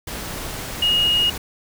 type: tone in noise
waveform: sine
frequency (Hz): 2870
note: F7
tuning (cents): +47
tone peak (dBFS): -15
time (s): 0.82-1.3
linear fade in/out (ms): 5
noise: pink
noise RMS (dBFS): -30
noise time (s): 0.07-1.38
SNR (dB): +12
effects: none